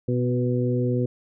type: harmonic tone with a mistuned harmonic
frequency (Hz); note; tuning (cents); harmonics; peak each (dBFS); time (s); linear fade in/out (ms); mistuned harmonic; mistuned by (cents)
123.47; B2; 0; 1 / 2 / 3 / 4; -23 / -26 / -28 / -29; 0.08-1.06; 5; 2; +15
effects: none